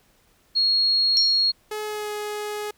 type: tone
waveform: sine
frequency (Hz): 4299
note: C8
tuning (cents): +46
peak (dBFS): -17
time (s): 0.55-1.52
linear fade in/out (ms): 20
type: tone with exponential decay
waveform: sine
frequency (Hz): 5510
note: F8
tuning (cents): -24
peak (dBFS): -16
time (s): 1.17-1.5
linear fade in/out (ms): 0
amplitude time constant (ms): 71
type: tone with pitch glide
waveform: sawtooth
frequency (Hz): 425.6 to 419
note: G#4 to G#4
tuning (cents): +42 to +15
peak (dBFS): -24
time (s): 1.71-2.71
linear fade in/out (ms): 5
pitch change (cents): -27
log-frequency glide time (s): 1.83-2.11
effects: pink hiss -61 dBFS RMS until 2.77 s

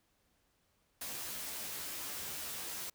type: noise with comb filter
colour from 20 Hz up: white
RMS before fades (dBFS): -42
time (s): 1.01-2.9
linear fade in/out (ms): 5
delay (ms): 14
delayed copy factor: +0.8
effects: pink hiss -75 dBFS RMS until 2.94 s

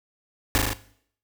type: noise with echo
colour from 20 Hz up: pink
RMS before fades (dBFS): -20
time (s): 0.55-0.58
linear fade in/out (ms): 0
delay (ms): 38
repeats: 4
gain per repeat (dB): -2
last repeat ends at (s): 0.732
effects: noise-tail reverb RT60 0.6 s tail -17 dB re dry

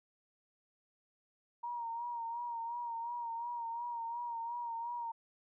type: tone with vibrato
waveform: sine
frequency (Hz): 939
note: A#5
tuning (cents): +12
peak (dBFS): -37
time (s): 1.63-5.12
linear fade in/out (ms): 10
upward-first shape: sine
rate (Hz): 2.8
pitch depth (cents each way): 44
effects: none

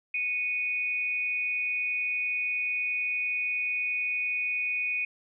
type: tone pair together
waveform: sine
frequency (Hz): 2211 / 2482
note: C#7 / D#7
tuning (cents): -5 / -5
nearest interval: major second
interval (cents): 200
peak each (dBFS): -36 / -27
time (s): 0.14-5.05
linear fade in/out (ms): 5
effects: none

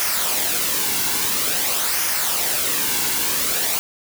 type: noise with flanger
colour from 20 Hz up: white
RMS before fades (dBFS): -21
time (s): 0-3.79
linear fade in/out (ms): 0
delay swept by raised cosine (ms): 0.25 to 1.65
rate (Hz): 0.49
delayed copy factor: -0.5
effects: none

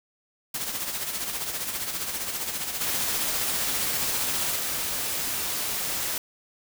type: noise with tremolo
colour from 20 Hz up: white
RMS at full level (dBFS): -29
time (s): 0.54-4.56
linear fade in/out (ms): 5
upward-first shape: sine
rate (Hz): 15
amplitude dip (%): 50
type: noise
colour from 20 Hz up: white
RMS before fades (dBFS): -29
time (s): 2.81-6.18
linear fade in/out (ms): 2
effects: none

